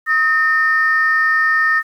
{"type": "tone pair together", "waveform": "sine", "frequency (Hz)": [1269, 1819.7], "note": ["D#6", "A#6"], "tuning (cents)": [34, -42], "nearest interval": "tritone", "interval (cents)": 624, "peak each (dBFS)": [-17, -12], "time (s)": [0.06, 1.83], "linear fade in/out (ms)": 50, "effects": ["tanh soft clip ceiling -6 dBFS", "8-bit"]}